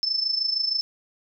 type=tone with amplitude modulation; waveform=sine; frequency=5274 Hz; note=E8; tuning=in tune; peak=-19 dBFS; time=0.03-0.81 s; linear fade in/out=0 ms; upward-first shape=sine; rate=26.4 Hz; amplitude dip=70%; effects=none